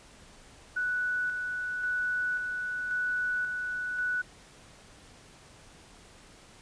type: tone with tremolo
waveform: sine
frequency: 1480 Hz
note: F#6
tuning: in tune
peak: -27 dBFS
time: 0.76-4.22 s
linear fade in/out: 10 ms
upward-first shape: square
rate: 0.93 Hz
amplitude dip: 35%
effects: pink hiss -54 dBFS RMS until 6.61 s + resampled to 22050 Hz